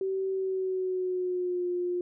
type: tone with pitch glide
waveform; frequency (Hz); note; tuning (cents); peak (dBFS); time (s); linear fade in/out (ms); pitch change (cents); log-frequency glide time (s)
sine; 383.1 to 355.4; G4 to F4; -40 to +30; -27; 0.01-2.01; 2; -130; 0.31-1.67
effects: none